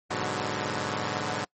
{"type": "chord", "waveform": "5% pulse", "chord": "G# half-diminished seventh", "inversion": "none", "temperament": "equal", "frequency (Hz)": [103.83, 123.47, 146.83, 185], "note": ["G#2", "B2", "D3", "F#3"], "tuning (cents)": [0, 0, 0, 0], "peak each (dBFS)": [-22, -24, -22, -24], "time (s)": [0.1, 1.45], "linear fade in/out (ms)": 10, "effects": ["noise-tail reverb RT60 0.1 s tail -25 dB re dry", "MP3 32 kbps"]}